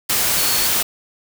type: tone in noise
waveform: sine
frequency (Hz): 4396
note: C#8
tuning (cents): -15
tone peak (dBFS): -25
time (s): 0.37-0.67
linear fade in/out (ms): 10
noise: white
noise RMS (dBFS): -18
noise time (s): 0.09-0.83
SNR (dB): -10
effects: none